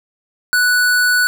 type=tone; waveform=square; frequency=1480 Hz; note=F#6; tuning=in tune; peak=-12 dBFS; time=0.53-1.27 s; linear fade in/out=0 ms; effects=none